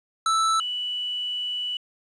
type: tone pair in turn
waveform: square / sine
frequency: 1318.5 / 2960 Hz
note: E6 / F#7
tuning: 0 / 0 cents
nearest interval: octave + major second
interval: 1400 cents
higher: second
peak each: -20 / -26 dBFS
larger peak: first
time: 0.26-0.6 / 0.6-1.77 s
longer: second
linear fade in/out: 2 ms
effects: resampled to 22050 Hz + 9-bit